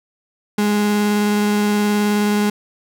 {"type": "tone with vibrato", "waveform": "35% pulse", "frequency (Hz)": 207.7, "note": "G#3", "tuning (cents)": 0, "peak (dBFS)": -13, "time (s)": [0.58, 2.5], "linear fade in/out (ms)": 5, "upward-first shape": "sine", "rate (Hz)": 19, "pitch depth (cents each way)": 9, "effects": []}